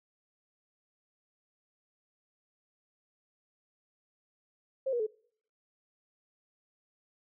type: tone with pitch steps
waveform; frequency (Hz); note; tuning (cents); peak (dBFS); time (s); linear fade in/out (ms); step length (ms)
sine; 532 / 479.5 / 432.1; C5 / A#4 / A4; +29 / +49 / -31; -28; 4.86-5.067; 10; 69
effects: noise-tail reverb RT60 0.6 s tail -26 dB re dry